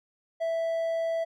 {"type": "tone", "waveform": "triangle", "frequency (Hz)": 659.3, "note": "E5", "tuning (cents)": 0, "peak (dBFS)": -24, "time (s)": [0.4, 1.25], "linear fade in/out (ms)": 20, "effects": []}